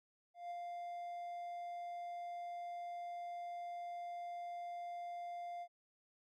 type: tone with ADSR envelope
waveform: triangle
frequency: 698.5 Hz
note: F5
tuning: in tune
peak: -39 dBFS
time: 0.34-5.68 s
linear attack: 170 ms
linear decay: 12 ms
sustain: -2 dB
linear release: 61 ms
effects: none